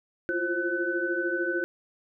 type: tone cluster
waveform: sine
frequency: 340.2 / 353.5 / 530 / 1504 Hz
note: F4 / F4 / C5 / F#6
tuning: -45 / +21 / +22 / +28 cents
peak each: -32 / -31 / -34 / -29 dBFS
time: 0.29-1.64 s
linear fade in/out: 0 ms
effects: none